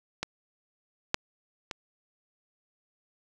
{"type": "clicks", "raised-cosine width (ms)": 0.2, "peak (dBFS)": [-13, -6, -17], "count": 3, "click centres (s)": [0.23, 1.144, 1.712], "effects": []}